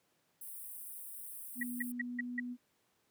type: high-pass noise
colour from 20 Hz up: white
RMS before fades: -47 dBFS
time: 0.41-1.92 s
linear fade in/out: 5 ms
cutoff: 8500 Hz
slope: 96 dB/octave
type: tone with pitch glide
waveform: sine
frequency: 244.2 to 245.6 Hz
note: B3 to B3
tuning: -19 to -9 cents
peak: -38 dBFS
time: 1.55-2.57 s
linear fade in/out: 50 ms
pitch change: +10 cents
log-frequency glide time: 2.05-2.43 s
type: tone bursts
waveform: sine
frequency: 1921 Hz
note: B6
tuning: 48 cents flat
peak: -32 dBFS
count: 5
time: 1.61-2.4 s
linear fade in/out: 5 ms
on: 22 ms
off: 170 ms
effects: pink hiss -75 dBFS RMS until 3.1 s + high-pass 150 Hz 12 dB/octave